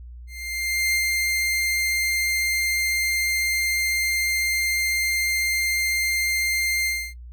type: tone with ADSR envelope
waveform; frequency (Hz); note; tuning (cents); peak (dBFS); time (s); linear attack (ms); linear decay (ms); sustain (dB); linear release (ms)
sawtooth; 2102; C7; +7; -16; 0.27-7.14; 670; 76; -2; 280
effects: noise-tail reverb RT60 0.1 s tail -17 dB re dry + added 60 Hz sine -37 dBFS peak until 7.32 s